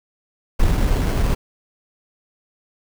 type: noise with sample-and-hold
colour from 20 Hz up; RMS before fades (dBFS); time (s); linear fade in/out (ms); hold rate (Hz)
brown; -17; 0.59-1.35; 10; 3675
effects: none